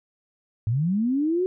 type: linear sweep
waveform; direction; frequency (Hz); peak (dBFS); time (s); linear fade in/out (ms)
sine; up; 102.2 to 378.8; -20; 0.67-1.46; 0
effects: none